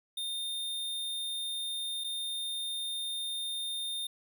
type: tone with dropouts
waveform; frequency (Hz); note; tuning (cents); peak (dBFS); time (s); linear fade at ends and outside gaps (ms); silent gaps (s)
square; 3636; A#7; -44; -34; 0.17-4.07; 5; 2.039-2.043
effects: none